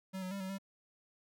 square tone with pitch steps, 189.8 / 184.7 / 197.6 / 188.8 / 195 Hz, F#3 / F#3 / G3 / F#3 / G3, +44 / -3 / +14 / +35 / -9 cents, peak -39 dBFS, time 0.13-0.585 s, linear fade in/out 20 ms, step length 91 ms, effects none

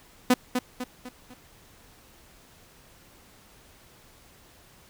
sawtooth tone with echo, 250 Hz, B3, 21 cents sharp, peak -12 dBFS, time 0.3-0.34 s, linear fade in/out 5 ms, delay 250 ms, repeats 4, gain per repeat -7 dB, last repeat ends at 1.34 s, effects pink hiss -55 dBFS RMS until 4.89 s

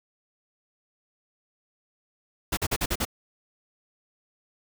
pink noise bursts, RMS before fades -26 dBFS, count 6, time 2.52-3.052 s, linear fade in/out 10 ms, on 52 ms, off 44 ms, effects none

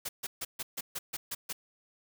white noise bursts, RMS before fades -36 dBFS, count 9, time 0.05-1.53 s, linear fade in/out 10 ms, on 40 ms, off 140 ms, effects none

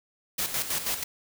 white noise with tremolo, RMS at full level -28 dBFS, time 0.38-1.04 s, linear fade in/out 10 ms, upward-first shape square, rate 6.2 Hz, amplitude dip 60%, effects none

